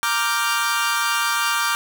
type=chord; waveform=sawtooth; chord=G minor seventh; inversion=first; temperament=equal; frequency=932.3 / 1174.7 / 1396.9 / 1568 Hz; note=Bb5 / D6 / F6 / G6; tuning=0 / 0 / 0 / 0 cents; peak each=-23 / -19 / -21 / -22 dBFS; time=0.03-1.75 s; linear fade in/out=0 ms; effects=none